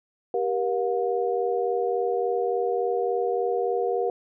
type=tone cluster; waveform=sine; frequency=392 / 475.5 / 718 Hz; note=G4 / A#4 / F5; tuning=0 / +34 / +48 cents; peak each=-27 / -25 / -29 dBFS; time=0.34-4.1 s; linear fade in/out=2 ms; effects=none